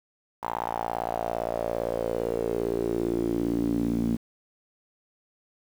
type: tone with band-pass filter sweep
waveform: sawtooth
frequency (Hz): 57.6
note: A#1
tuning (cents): -20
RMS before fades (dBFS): -28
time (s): 0.42-4.17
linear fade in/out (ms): 20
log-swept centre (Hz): 930 to 240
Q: 5
effects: 8-bit